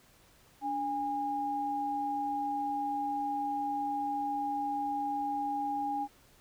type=tone pair together; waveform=sine; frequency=288.9 / 817 Hz; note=D4 / G#5; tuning=-28 / -29 cents; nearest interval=octave + tritone; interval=1799 cents; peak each=-38 / -31 dBFS; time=0.61-6.08 s; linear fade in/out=50 ms; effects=pink hiss -62 dBFS RMS until 6.4 s